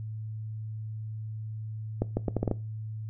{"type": "accelerating click train", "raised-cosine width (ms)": 2, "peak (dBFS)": -13, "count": 7, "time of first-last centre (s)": [2.02, 2.513], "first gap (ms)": 150, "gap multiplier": 0.75, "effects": ["noise-tail reverb RT60 0.3 s tail -19 dB re dry", "added 109 Hz sine -34 dBFS peak until 3.09 s"]}